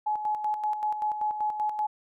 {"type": "tone with tremolo", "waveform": "sine", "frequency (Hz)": 848, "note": "G#5", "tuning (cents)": 36, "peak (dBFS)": -24, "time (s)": [0.06, 1.87], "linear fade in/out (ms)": 10, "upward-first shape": "square", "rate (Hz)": 5.2, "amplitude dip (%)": 55, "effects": []}